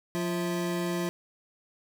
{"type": "tone cluster", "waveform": "square", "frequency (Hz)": [176.9, 346.1, 654], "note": ["F3", "F4", "E5"], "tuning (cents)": [23, -16, -14], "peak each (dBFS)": [-32, -32, -39], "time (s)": [0.15, 1.09], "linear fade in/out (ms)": 0, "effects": []}